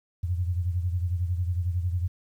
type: beating tone pair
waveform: sine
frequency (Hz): 87.1 / 98.1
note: F2 / G2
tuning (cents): -4 / +2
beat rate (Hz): 11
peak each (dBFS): -25 / -32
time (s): 0.23-2.08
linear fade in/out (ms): 10
effects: 10-bit

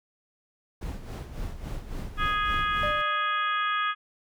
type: noise with tremolo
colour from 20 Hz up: brown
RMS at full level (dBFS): -32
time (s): 0.81-3.02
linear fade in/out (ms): 10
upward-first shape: sine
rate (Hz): 3.6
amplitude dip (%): 65
type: harmonic tone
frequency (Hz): 415.3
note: G#4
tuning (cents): 0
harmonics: 3 / 4 / 5 / 6 / 7 / 8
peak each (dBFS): -26 / -30 / -39 / -37 / -42 / -36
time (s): 2.17-3.95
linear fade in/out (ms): 50
type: tone with exponential decay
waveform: triangle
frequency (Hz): 598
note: D5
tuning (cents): +31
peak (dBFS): -26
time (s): 2.83-3.89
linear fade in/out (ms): 2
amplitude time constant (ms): 230
effects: none

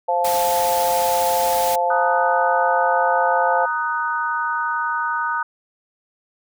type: harmonic tone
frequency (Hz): 174.61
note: F3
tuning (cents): 0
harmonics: 3 / 4 / 5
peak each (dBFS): -22 / -21 / -20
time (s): 0.08-3.66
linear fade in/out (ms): 10
type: noise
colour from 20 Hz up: white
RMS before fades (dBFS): -27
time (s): 0.24-1.76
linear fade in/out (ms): 10
type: chord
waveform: sine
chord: D# minor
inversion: second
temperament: just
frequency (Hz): 933.4 / 1244.5 / 1493.4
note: A#5 / D#6 / F#6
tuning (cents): +2 / 0 / +16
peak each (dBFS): -24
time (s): 1.9-5.43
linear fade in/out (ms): 5
effects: none

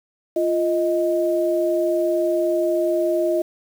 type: tone pair together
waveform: sine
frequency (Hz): 346.9 / 626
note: F4 / D#5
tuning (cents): -12 / +10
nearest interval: minor seventh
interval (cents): 1022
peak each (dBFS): -20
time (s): 0.36-3.42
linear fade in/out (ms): 5
effects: 7-bit

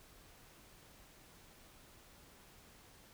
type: silence
effects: pink hiss -61 dBFS RMS until 3.13 s

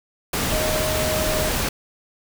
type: tone in noise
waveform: sine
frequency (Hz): 622.3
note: D#5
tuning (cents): 0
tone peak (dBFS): -24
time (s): 0.52-1.49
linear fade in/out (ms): 5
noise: pink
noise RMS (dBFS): -23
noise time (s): 0.33-1.69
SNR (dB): -4
effects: none

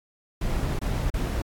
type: noise with dropouts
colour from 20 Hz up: brown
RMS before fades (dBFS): -26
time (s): 0.41-1.42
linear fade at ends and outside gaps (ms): 5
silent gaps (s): 0.791-0.814 / 1.102-1.139
effects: AAC 64 kbps

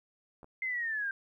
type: clicks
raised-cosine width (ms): 1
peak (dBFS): -37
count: 2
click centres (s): 0.431 / 0.444
type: linear sweep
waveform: sine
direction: down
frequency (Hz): 2093 to 1568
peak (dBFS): -31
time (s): 0.62-1.11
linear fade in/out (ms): 2
effects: 12-bit

